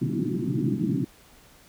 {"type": "band-pass noise", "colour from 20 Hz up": "pink", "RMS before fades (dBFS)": -26, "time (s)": [0.01, 1.05], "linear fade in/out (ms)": 10, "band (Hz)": [120, 360], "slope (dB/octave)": 96, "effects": ["pink hiss -54 dBFS RMS until 1.68 s"]}